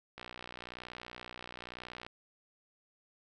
click train, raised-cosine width 0.3 ms, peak -28 dBFS, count 116, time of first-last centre 0.18-2.065 s, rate 61 Hz, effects none

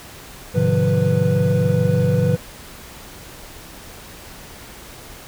triangle tone cluster, 105.6 / 130.6 / 151.2 / 177.8 / 493.3 Hz, G#2 / C3 / D#3 / F3 / B4, +29 / -3 / -49 / +31 / -2 cents, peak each -19 dBFS, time 0.54-2.37 s, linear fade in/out 20 ms, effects pink hiss -39 dBFS RMS until 5.27 s

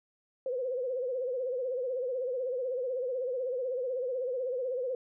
sine tone with vibrato, 507 Hz, B4, 45 cents sharp, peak -30 dBFS, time 0.46-4.95 s, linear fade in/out 2 ms, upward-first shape sine, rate 16 Hz, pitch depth 91 cents each way, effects none

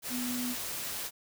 sine tone in noise, 246.9 Hz, B3, in tune, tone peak -33 dBFS, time 0.09-0.56 s, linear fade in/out 50 ms, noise white, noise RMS -37 dBFS, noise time 0.02-1.11 s, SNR +1 dB, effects none

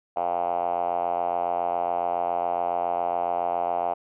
5% pulse tone with band-pass filter, 87.2 Hz, F2, 2 cents flat, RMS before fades -26 dBFS, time 0.16-3.94 s, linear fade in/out 10 ms, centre 730 Hz, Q 6, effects resampled to 8000 Hz

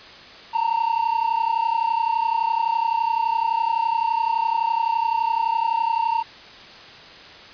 triangle tone pair together, 900.5 / 932.3 Hz, A5 / A#5, +40 / 0 cents, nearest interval minor second, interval 60 cents, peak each -20 / -20 dBFS, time 0.53-6.23 s, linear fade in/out 20 ms, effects white hiss -42 dBFS RMS until 7.53 s + resampled to 11025 Hz

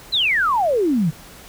sine exponential sweep, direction down, 4176 to 146.83 Hz, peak -15 dBFS, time 0.12-1.11 s, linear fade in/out 20 ms, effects pink hiss -42 dBFS RMS until 1.48 s

